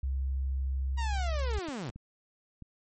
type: tone with pitch glide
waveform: sine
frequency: 66.7 to 66.24 Hz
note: C2 to C2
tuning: +34 to +22 cents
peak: -28 dBFS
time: 0.03-1.59 s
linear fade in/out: 5 ms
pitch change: -12 cents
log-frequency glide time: 0.38-1.34 s
type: linear sweep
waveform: sawtooth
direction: down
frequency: 960 to 94.1 Hz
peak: -31 dBFS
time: 0.97-1.91 s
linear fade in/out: 20 ms
type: clicks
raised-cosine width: 5 ms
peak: -33 dBFS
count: 4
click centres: 1.686 / 1.896 / 1.96 / 2.623 s
effects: MP3 32 kbps